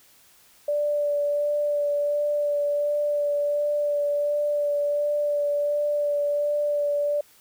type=tone with vibrato; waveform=sine; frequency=584 Hz; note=D5; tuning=10 cents flat; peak=-21 dBFS; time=0.68-7.21 s; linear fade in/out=5 ms; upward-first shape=sine; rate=1.4 Hz; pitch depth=13 cents each way; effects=white hiss -56 dBFS RMS until 7.4 s